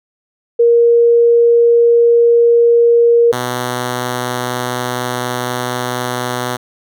sine / 5% pulse tone pair in turn, 470 / 124.13 Hz, A#4 / B2, +14 / +9 cents, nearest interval octave + major seventh, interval 2305 cents, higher first, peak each -6 dBFS, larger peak neither, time 0.59-3.32 / 3.32-6.57 s, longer second, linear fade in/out 10 ms, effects none

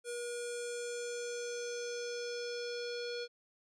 square tone with low-pass filter sweep, 480 Hz, B4, 49 cents flat, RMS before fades -40 dBFS, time 0.04-3.28 s, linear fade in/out 50 ms, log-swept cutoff 9100 to 4500 Hz, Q 3.7, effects none

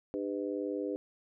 harmonic tone with a mistuned harmonic, 100 Hz, G2, 35 cents sharp, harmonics 3 / 4 / 5 / 6, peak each -36 / -37 / -37 / -48 dBFS, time 0.14-0.96 s, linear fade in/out 0 ms, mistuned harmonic 6, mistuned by +61 cents, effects none

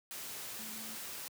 sine tone in noise, 220.3 Hz, A3, 2 cents sharp, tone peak -51 dBFS, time 0.59-0.95 s, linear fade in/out 0 ms, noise white, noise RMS -44 dBFS, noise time 0.11-1.28 s, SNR -10 dB, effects high-pass 100 Hz 12 dB/octave

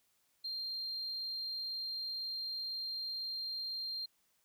sine tone, 4186 Hz, C8, in tune, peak -36 dBFS, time 0.44-4.06 s, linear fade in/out 10 ms, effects tanh soft clip ceiling -34 dBFS + white hiss -75 dBFS RMS until 4.44 s

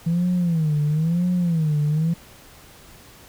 sine tone with vibrato, 163.3 Hz, E3, 16 cents flat, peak -16 dBFS, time 0.06-2.14 s, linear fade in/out 10 ms, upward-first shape sine, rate 1 Hz, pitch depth 170 cents each way, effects tanh soft clip ceiling -15 dBFS + pink hiss -47 dBFS RMS until 3.28 s

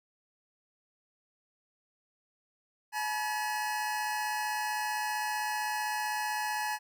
25% pulse tone pair together, 850.4 / 966 Hz, G#5 / B5, +41 / -39 cents, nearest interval major second, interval 220 cents, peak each -28 / -34 dBFS, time 2.92-6.79 s, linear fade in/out 50 ms, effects none

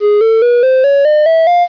triangle tone with pitch steps, 415.3 / 447.7 / 482.6 / 520.2 / 560.8 / 604.5 / 651.7 / 702.5 Hz, G#4 / A4 / B4 / C5 / C#5 / D5 / E5 / F5, 0 / +30 / -40 / -10 / +20 / +50 / -20 / +10 cents, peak -4 dBFS, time 0-1.68 s, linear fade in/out 50 ms, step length 210 ms, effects resampled to 11025 Hz + 7-bit

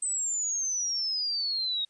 sine exponential sweep, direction down, 8200 to 3753 Hz, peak -27 dBFS, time 0.02-1.85 s, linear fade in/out 5 ms, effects white hiss -70 dBFS RMS until 1.89 s + resampled to 22050 Hz

